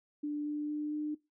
sine tone with pitch steps, 295.3 / 297.2 / 299.1 / 301 Hz, D4 / D4 / D4 / D4, +10 / +21 / +32 / +43 cents, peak -32 dBFS, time 0.23-1.15 s, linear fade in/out 10 ms, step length 230 ms, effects noise-tail reverb RT60 0.2 s tail -19 dB re dry

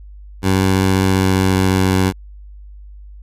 15% pulse tone with pitch glide, 95 to 94.13 Hz, F#2 to F#2, +46 to +30 cents, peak -6 dBFS, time 0.42-2.13 s, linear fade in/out 50 ms, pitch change -16 cents, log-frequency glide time 1.07-1.77 s, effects added 50 Hz sine -34 dBFS peak until 3.22 s + resampled to 32000 Hz

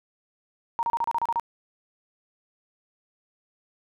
sine tone bursts, 932.3 Hz, A#5, in tune, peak -22 dBFS, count 9, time 0.79-1.397 s, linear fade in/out 0 ms, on 39 ms, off 32 ms, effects none

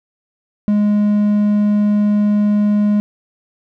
triangle tone, 207.7 Hz, G#3, in tune, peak -9 dBFS, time 0.68-3 s, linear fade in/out 0 ms, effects none

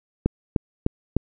click train, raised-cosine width 3 ms, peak -6 dBFS, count 4, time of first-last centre 0.26-1.166 s, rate 3.31 Hz, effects none

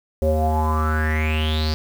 square tone with low-pass filter sweep, 77.78 Hz, D#2, in tune, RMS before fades -20 dBFS, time 0.22-1.74 s, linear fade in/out 0 ms, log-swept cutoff 500 to 4800 Hz, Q 9.1, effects 7-bit

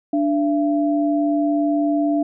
sine tone pair together, 293.7 / 675.9 Hz, D4 / E5, 0 / +43 cents, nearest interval octave + major second, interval 1443 cents, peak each -17 / -22 dBFS, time 0.13-2.23 s, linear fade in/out 5 ms, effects none

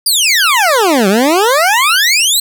20% pulse exponential two-way sweep, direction down then up, 4978 to 185 to 4231 Hz, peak -3 dBFS, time 0.06-2.4 s, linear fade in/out 5 ms, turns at 1.08 s, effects none

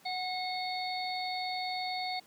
harmonic tone with a mistuned harmonic, 739 Hz, F#5, 2 cents flat, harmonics 1 / 3 / 5 / 6, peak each -35 / -40 / -43 / -39 dBFS, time 0.05-2.2 s, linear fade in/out 10 ms, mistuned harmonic 3, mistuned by -34 cents, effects pink hiss -60 dBFS RMS until 2.26 s + high-pass 200 Hz 12 dB/octave

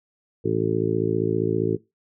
harmonic tone, 55.1 Hz, A1, 3 cents sharp, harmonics 2 / 3 / 4 / 5 / 6 / 7 / 8, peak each -29 / -29 / -34 / -30 / -27 / -25 / -26 dBFS, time 0.44-1.77 s, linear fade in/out 20 ms, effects noise-tail reverb RT60 0.2 s tail -18 dB re dry

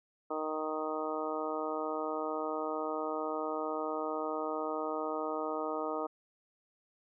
harmonic tone, 155.56 Hz, D#3, in tune, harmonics 2 / 3 / 4 / 5 / 6 / 7 / 8, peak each -40 / -38 / -39 / -42 / -43 / -45 / -40 dBFS, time 0.3-6.07 s, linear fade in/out 10 ms, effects none

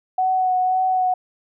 sine tone with vibrato, 743 Hz, F#5, 7 cents sharp, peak -16 dBFS, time 0.18-1.14 s, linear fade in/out 5 ms, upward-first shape sine, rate 1.9 Hz, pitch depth 16 cents each way, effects none

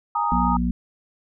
sine chord, Ab suspended second, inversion none, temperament equal with one note detuned, 830.6 / 927.5 / 1244.5 Hz, Ab5 / Bb5 / Eb6, 0 / -9 / 0 cents, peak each -26 / -23 / -24 dBFS, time 0.15-0.57 s, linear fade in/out 5 ms
harmonic tone, 60.2 Hz, B1, 44 cents flat, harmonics 1 / 3 / 4, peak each -24 / -24 / -24 dBFS, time 0.32-0.71 s, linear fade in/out 0 ms
effects none

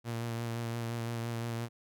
sawtooth tone with vibrato, 116.54 Hz, A#2, in tune, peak -30 dBFS, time 0.04-1.69 s, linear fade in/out 50 ms, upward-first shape sine, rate 5.8 Hz, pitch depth 23 cents each way, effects none

